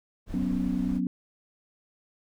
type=noise; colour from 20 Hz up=brown; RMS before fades=-38 dBFS; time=0.26-1.01 s; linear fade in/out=50 ms
type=chord; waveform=sine; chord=F# suspended fourth; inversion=none; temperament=equal; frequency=185 / 246.9 / 277.2 Hz; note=F#3 / B3 / C#4; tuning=0 / 0 / 0 cents; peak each=-29 / -29 / -31 dBFS; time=0.34-1.07 s; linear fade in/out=2 ms
effects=none